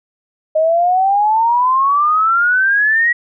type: exponential sweep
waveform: sine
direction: up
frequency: 619 to 1929 Hz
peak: -10 dBFS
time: 0.55-3.13 s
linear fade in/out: 10 ms
effects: none